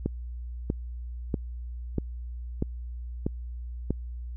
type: click train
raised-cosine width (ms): 3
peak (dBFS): -13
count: 7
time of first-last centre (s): 0.06-3.906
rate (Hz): 1.56
effects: added 60 Hz sine -34 dBFS peak until 4.36 s